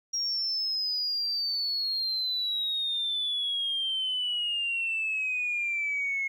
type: exponential sweep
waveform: sine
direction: down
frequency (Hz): 5630 to 2163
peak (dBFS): -26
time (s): 0.13-6.28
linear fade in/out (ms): 10
effects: tanh soft clip ceiling -22 dBFS + 11-bit